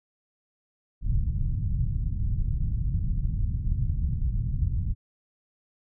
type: low-pass noise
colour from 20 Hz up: pink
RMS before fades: -26 dBFS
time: 1.01-4.95 s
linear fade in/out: 50 ms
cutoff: 140 Hz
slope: 24 dB/octave
effects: none